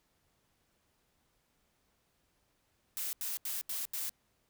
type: noise bursts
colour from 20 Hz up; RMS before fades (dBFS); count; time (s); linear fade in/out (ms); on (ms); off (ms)
blue; -37; 5; 2.97-4.094; 0; 160; 81
effects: pink hiss -75 dBFS RMS until 4.49 s